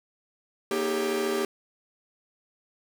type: tone cluster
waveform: 45% pulse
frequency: 236.8 / 311.3 / 394.3 / 428.4 / 555 Hz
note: A#3 / D#4 / G4 / A4 / C#5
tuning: +27 / +1 / +10 / -46 / +2 cents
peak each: -34 / -36 / -27 / -35 / -36 dBFS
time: 0.71-1.45 s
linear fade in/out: 2 ms
effects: none